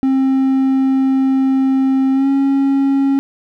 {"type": "tone with pitch glide", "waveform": "triangle", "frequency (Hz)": [266.1, 274.1], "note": ["C4", "C#4"], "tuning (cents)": [29, -19], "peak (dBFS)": -9, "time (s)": [0.03, 3.19], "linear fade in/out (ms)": 0, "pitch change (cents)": 52, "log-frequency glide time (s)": [2.13, 2.28], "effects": []}